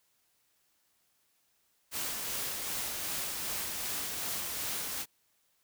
white noise with tremolo, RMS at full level -35 dBFS, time 1.91-5.06 s, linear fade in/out 50 ms, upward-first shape sine, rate 2.6 Hz, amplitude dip 25%, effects white hiss -73 dBFS RMS until 5.63 s

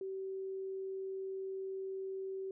sine tone, 383.6 Hz, G4, 37 cents flat, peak -38 dBFS, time 0.01-2.51 s, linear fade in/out 2 ms, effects none

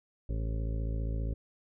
harmonic tone, 55 Hz, A1, in tune, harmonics 1 / 2 / 3 / 4 / 5 / 7 / 8 / 9 / 10, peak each -31 / -37 / -44 / -49 / -46 / -50 / -51 / -55 / -51 dBFS, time 0.29-1.34 s, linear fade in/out 5 ms, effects none

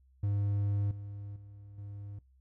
triangle tone with level steps, 101.4 Hz, G#2, 41 cents flat, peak -26 / -38 / -46 / -39 dBFS, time 0.23-2.19 s, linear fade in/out 5 ms, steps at 0.91 / 1.36 / 1.78 s, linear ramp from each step 2 ms, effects noise-tail reverb RT60 0.2 s tail -21 dB re dry + added 65 Hz sine -61 dBFS peak until 2.4 s

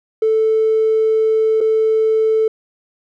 triangle tone with dropouts, 440 Hz, A4, in tune, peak -8 dBFS, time 0.22-2.48 s, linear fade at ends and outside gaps 5 ms, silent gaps 1.606-1.611 s, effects tanh soft clip ceiling -9 dBFS

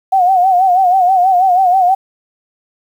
sine tone with vibrato, 740 Hz, F#5, in tune, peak -7 dBFS, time 0.12-1.95 s, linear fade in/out 10 ms, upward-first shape sine, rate 6.2 Hz, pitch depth 84 cents each way, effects 7-bit

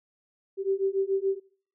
sine beating tone pair, 385 / 392 Hz, G4 / G4, -31 / 0 cents, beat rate 7 Hz, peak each -27 dBFS, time 0.57-1.4 s, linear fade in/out 50 ms, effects noise-tail reverb RT60 0.5 s tail -22 dB re dry

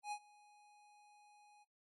square tone with ADSR envelope, 830.6 Hz, G#5, in tune, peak -40 dBFS, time 0.03-1.65 s, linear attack 88 ms, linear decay 68 ms, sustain -24 dB, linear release 27 ms, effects noise-tail reverb RT60 0.2 s tail -21 dB re dry + AAC 32 kbps

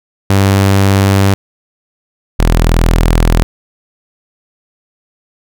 sawtooth tone pair in turn, 98 / 41.2 Hz, G2 / E1, 0 / 0 cents, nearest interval octave + minor third, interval 1500 cents, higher first, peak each -3 dBFS, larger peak neither, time 0.3-1.34 / 2.39-3.43 s, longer neither, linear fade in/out 0 ms, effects none

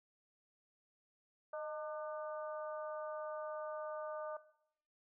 harmonic tone with a mistuned harmonic, 300 Hz, D4, 37 cents sharp, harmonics 2 / 3 / 4 / 5, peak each -41 / -50 / -49 / -53 dBFS, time 1.53-4.37 s, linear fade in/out 5 ms, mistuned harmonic 2, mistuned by +48 cents, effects noise-tail reverb RT60 0.7 s tail -17 dB re dry

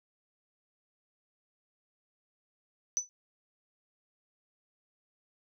sine tone with exponential decay, 5990 Hz, F#8, 20 cents sharp, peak -23 dBFS, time 2.97-3.09 s, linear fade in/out 0 ms, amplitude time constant 25 ms, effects none

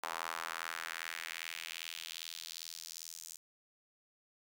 sawtooth tone with high-pass filter sweep, 82.5 Hz, E2, 2 cents sharp, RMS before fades -44 dBFS, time 0.03-3.37 s, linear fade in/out 5 ms, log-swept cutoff 960 to 6800 Hz, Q 1.9, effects none

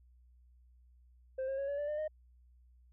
sine tone with pitch steps, 524 / 538.4 / 553.2 / 568.5 / 584.1 / 600.2 / 616.7 Hz, C5 / C5 / C#5 / C#5 / D5 / D5 / D#5, +2 / +49 / -4 / +44 / -10 / +38 / -16 cents, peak -31 dBFS, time 1.38-2.08 s, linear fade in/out 10 ms, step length 100 ms, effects tanh soft clip ceiling -33 dBFS + added 61 Hz sine -60 dBFS peak until 2.92 s

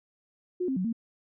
sine tone with pitch steps, 360.8 / 264.8 / 184.6 / 229 Hz, F#4 / C4 / F#3 / A#3, -44 / +21 / -4 / -31 cents, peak -26 dBFS, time 0.6-0.928 s, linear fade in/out 10 ms, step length 82 ms, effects none

